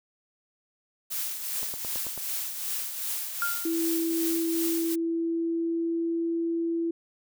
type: noise with tremolo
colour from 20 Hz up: blue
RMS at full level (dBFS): -30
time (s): 1.1-4.96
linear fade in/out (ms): 20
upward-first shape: triangle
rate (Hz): 2.6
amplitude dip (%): 55
type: click train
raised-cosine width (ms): 1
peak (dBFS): -26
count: 6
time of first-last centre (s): 1.63-2.177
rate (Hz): 9.14
type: tone with exponential decay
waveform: sine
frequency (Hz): 1400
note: F6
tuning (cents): +4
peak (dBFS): -23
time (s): 3.42-3.81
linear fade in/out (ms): 1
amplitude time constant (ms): 83
type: tone with pitch glide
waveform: sine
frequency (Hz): 330 to 334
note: E4 to E4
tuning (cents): +2 to +23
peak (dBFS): -25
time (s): 3.65-6.91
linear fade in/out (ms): 5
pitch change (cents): +21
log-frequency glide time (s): 3.94-6.25
effects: none